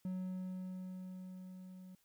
triangle tone with level ramp, 185 Hz, F#3, in tune, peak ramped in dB -35 to -49 dBFS, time 0.05-1.95 s, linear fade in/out 2 ms, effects white hiss -75 dBFS RMS until 2.04 s

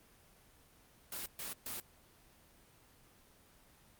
white noise bursts, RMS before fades -42 dBFS, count 3, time 1.12-1.8 s, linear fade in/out 2 ms, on 140 ms, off 130 ms, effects pink hiss -64 dBFS RMS until 3.99 s + Opus 24 kbps

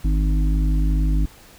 harmonic tone with a mistuned harmonic, 51.3 Hz, G#1, 21 cents flat, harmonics 1 / 3 / 5 / 6, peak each -16 / -26 / -30 / -32 dBFS, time 0.04-1.26 s, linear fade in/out 10 ms, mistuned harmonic 3, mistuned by +33 cents, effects pink hiss -47 dBFS RMS until 1.58 s

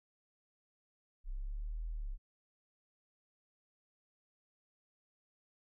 sine exponential two-way sweep, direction up then down, 31.71 to 41.34 to 31.71 Hz, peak -37 dBFS, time 1.24-2.18 s, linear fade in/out 50 ms, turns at 1.87 s, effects none

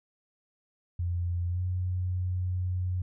sine tone with pitch glide, 87.4 to 91.01 Hz, F2 to F#2, +2 to -28 cents, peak -27 dBFS, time 0.99-3.02 s, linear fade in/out 5 ms, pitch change +70 cents, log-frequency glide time 1.49-1.61 s, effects none

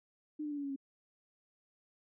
sine tone with pitch steps, 302.8 / 296.6 / 290.5 / 284.5 / 278.6 / 272.9 Hz, D#4 / D4 / D4 / C#4 / C#4 / C#4, -47 / +17 / -19 / +45 / +9 / -27 cents, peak -36 dBFS, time 0.39-0.762 s, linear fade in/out 10 ms, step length 62 ms, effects none

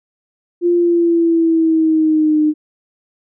sine tone with pitch glide, 348.2 to 304.9 Hz, F4 to D#4, -5 to -35 cents, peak -10 dBFS, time 0.61-2.54 s, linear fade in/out 50 ms, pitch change -230 cents, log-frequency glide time 0.74-2.4 s, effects none

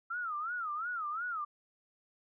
sine tone with vibrato, 1318.5 Hz, E6, in tune, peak -34 dBFS, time 0.1-1.45 s, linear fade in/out 10 ms, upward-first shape sine, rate 2.8 Hz, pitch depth 190 cents each way, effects none

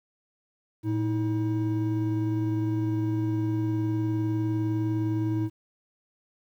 triangle tone pair together, 112.8 / 318.7 Hz, A2 / D#4, +44 / +42 cents, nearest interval octave + tritone, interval 1798 cents, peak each -25 dBFS, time 0.83-5.5 s, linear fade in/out 50 ms, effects 10-bit

